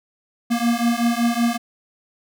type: beating tone pair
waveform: square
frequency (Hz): 233.1 / 238.4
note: A#3 / A#3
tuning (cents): 0 / +39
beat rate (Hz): 5.3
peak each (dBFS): -21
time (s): 0.5-1.58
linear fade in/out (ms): 20
effects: none